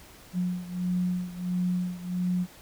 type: beating tone pair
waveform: sine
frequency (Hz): 179.5 / 181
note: F3 / F#3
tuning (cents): +48 / -38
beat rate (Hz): 1.5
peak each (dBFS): -28 / -31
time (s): 0.33-2.47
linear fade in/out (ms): 50
effects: pink hiss -51 dBFS RMS until 2.61 s